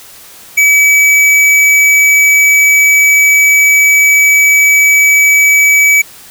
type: tone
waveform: square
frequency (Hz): 2287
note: D7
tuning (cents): -47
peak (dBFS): -5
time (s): 0.57-6.02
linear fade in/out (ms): 10
effects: white hiss -35 dBFS RMS until 6.3 s